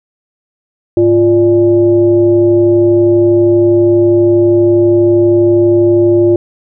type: tone with frequency modulation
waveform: sine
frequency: 348.3 Hz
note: F4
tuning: 5 cents flat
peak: -5 dBFS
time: 0.97-6.36 s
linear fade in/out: 2 ms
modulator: 243 Hz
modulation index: 0.54
effects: none